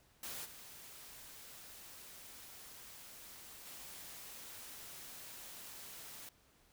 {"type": "noise with level steps", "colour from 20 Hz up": "white", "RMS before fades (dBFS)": [-45, -54, -51], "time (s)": [0.23, 6.29], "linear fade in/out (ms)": 2, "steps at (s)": [0.44, 3.65], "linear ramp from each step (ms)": 20, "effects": ["pink hiss -69 dBFS RMS until 6.72 s"]}